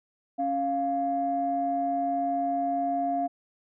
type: tone pair together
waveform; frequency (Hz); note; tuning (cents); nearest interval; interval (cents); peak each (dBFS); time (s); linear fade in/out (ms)
sine; 276.8 / 698.5; C#4 / F5; -2 / 0; octave + major third; 1602; -30 / -25; 0.38-3.28; 20
effects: tanh soft clip ceiling -17 dBFS